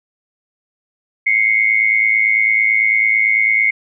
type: tone pair together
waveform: sine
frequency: 2094 / 2203 Hz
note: C7 / C#7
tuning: +1 / -11 cents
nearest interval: minor second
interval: 88 cents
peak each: -14 dBFS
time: 1.26-3.71 s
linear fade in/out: 10 ms
effects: none